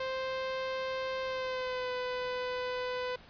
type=tone with pitch glide; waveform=sawtooth; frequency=523.3 to 500.8 Hz; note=C5 to B4; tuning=0 to +24 cents; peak=-29 dBFS; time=0-3.16 s; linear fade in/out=5 ms; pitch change=-76 cents; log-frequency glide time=1.24-1.92 s; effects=pink hiss -55 dBFS RMS until 3.29 s + resampled to 11025 Hz